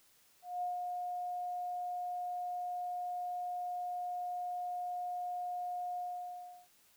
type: tone with ADSR envelope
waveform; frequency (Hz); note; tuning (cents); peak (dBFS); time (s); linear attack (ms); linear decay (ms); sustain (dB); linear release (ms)
sine; 716; F5; +43; -33; 0.42-6.68; 200; 150; -3; 700
effects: white hiss -67 dBFS RMS until 6.96 s